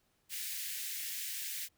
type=high-pass noise; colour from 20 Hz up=white; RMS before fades=-40 dBFS; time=0.29-1.69 s; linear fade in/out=50 ms; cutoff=1700 Hz; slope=48 dB/octave; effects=pink hiss -75 dBFS RMS until 1.77 s